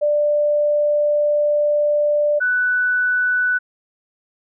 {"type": "tone pair in turn", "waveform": "sine", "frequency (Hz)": [591, 1489.2], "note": ["D5", "F#6"], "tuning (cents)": [11, 11], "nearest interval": "octave + major third", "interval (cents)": 1600, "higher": "second", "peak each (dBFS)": [-14, -15], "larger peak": "first", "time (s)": [[0.01, 2.4], [2.4, 3.59]], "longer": "first", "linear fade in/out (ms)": 20, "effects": []}